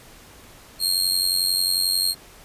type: tone with amplitude modulation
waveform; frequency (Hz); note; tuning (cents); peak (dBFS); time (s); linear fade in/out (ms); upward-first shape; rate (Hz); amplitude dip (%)
sawtooth; 4244; C8; +24; -13; 0.79-2.15; 50; sine; 91.2; 75
effects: pink hiss -47 dBFS RMS until 2.44 s + resampled to 32000 Hz